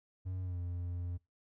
triangle tone with pitch glide, 92.5 to 87.92 Hz, F#2 to F2, 0 to +12 cents, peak -34 dBFS, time 0.25-1.18 s, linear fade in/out 20 ms, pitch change -88 cents, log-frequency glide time 0.42-0.58 s, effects noise-tail reverb RT60 0.2 s tail -21 dB re dry

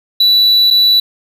triangle tone with dropouts, 3951 Hz, B7, in tune, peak -5 dBFS, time 0.2-1 s, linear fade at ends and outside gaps 5 ms, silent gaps 0.704-0.708 s, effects none

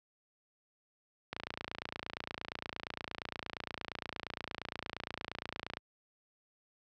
click train, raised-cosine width 0.3 ms, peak -21 dBFS, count 128, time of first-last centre 1.33-5.771 s, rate 28.6 Hz, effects high-pass 60 Hz 12 dB/octave

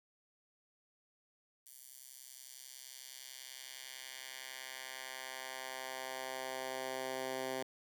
10% pulse tone with high-pass filter sweep, 130.81 Hz, C3, in tune, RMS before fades -45 dBFS, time 1.66-7.63 s, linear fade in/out 5 ms, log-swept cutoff 9300 to 330 Hz, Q 0.8, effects none

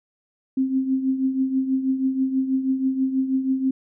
sine tone with tremolo, 264 Hz, C4, 16 cents sharp, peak -16 dBFS, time 0.57-3.71 s, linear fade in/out 5 ms, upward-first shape triangle, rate 6.2 Hz, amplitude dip 70%, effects none

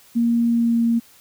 sine tone with pitch glide, 234.2 to 232.2 Hz, A#3 to A#3, +8 to -7 cents, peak -15 dBFS, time 0.15-1 s, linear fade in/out 20 ms, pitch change -15 cents, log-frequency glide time 0.48-0.8 s, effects white hiss -51 dBFS RMS until 1.2 s

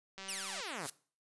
click train, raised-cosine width 0.2 ms, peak -29 dBFS, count 83, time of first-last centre 0.18-0.605 s, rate 193 Hz
5% pulse exponential sweep, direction down, 3136 to 127.8 Hz, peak -28 dBFS, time 0.28-0.87 s, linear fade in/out 10 ms
blue noise with exponential growth, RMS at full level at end -34 dBFS, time 0.68-0.9 s, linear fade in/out 5 ms, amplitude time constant 47 ms
effects noise-tail reverb RT60 0.4 s tail -20 dB re dry + resampled to 24000 Hz

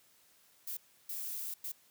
violet noise bursts at uneven times, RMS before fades -40 dBFS, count 3, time 0.67-0.77 / 1.09-1.54 / 1.64-1.72 s, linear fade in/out 5 ms, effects white hiss -66 dBFS RMS until 1.9 s + high-pass 80 Hz 12 dB/octave

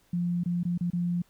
sine tone with dropouts, 174.61 Hz, F3, in tune, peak -25 dBFS, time 0.13-1.22 s, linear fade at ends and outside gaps 5 ms, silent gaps 0.436-0.458 / 0.633-0.651 / 0.778-0.808 / 0.903-0.932 s, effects pink hiss -65 dBFS RMS until 1.29 s

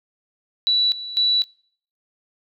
sine tone with tremolo, 3942 Hz, B7, 4 cents flat, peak -15 dBFS, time 0.67-1.44 s, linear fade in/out 0 ms, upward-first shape square, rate 2 Hz, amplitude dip 80%, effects noise-tail reverb RT60 0.6 s tail -26 dB re dry

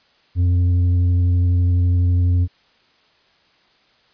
triangle tone with tanh clipping, 88.8 Hz, F2, 29 cents sharp, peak -14 dBFS, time 0.35-2.48 s, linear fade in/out 50 ms, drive 9 dB, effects white hiss -57 dBFS RMS until 4.13 s + resampled to 11025 Hz

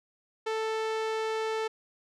sawtooth tone with low-pass filter, 441.1 Hz, A4, 4 cents sharp, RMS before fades -31 dBFS, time 0.46-1.68 s, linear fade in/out 10 ms, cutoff 5300 Hz, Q 0.54, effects none

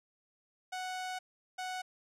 sawtooth tone bursts at uneven times, 740 Hz, F#5, in tune, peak -33 dBFS, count 2, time 0.72-1.19 / 1.58-1.82 s, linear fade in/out 10 ms, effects low-pass 9000 Hz 12 dB/octave

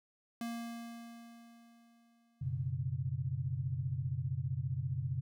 square tone with exponential decay, 233.1 Hz, A#3, in tune, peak -37 dBFS, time 0.41-2.71 s, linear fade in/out 2 ms, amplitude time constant 500 ms
sine chord, F# suspended fourth, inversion none, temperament equal, 92.5 / 123.47 / 138.59 Hz, F#2 / B2 / C#3, 0 / 0 / 0 cents, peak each -41 / -37 / -37 dBFS, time 2.41-5.21 s, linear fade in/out 10 ms
effects none

